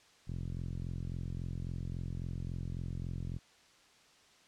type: tone with low-pass filter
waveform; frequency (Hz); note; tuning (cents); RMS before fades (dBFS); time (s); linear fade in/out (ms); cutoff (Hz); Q
5% pulse; 43.65; F1; 0; -39; 0.27-3.39; 20; 130; 1.3
effects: white hiss -63 dBFS RMS until 4.47 s + low-pass 6000 Hz 12 dB/octave

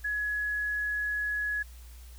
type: tone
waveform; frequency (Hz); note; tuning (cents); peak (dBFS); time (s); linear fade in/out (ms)
sine; 1685; G#6; +25; -28; 0.04-1.63; 10
effects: added 60 Hz sine -45 dBFS peak until 2.18 s + white hiss -57 dBFS RMS until 2.18 s

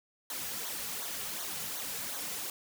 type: noise with flanger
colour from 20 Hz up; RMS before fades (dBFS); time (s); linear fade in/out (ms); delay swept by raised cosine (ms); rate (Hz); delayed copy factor
white; -38; 0.3-2.5; 2; 0.38 to 3.28; 2.7; -0.7
effects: none

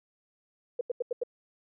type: tone bursts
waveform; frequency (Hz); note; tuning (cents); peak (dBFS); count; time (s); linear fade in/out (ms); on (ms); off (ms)
sine; 485.8; B4; -29; -26; 5; 0.79-1.235; 5; 21; 85
effects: none

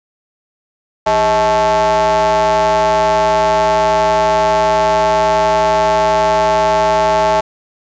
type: ring-modulated tone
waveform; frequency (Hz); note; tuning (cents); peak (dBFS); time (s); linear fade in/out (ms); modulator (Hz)
square; 116.3; A#2; -4; -8; 1.06-7.41; 10; 753
effects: resampled to 16000 Hz + 7-bit

